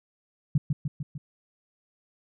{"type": "tone with echo", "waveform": "sine", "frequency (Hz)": 145.3, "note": "D3", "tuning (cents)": -18, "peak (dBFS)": -17, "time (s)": [0.55, 0.58], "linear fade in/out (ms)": 5, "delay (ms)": 150, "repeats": 4, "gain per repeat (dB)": -4, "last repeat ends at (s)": 1.18, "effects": []}